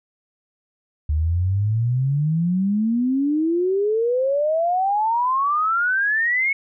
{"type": "exponential sweep", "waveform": "sine", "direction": "up", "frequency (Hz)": [73.4, 2217], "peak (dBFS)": -17, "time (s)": [1.09, 6.53], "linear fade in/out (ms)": 5, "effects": []}